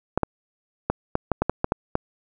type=clicks; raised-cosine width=1 ms; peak=-6 dBFS; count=10; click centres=0.176 / 0.233 / 0.9 / 1.154 / 1.317 / 1.42 / 1.496 / 1.644 / 1.721 / 1.954 s; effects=none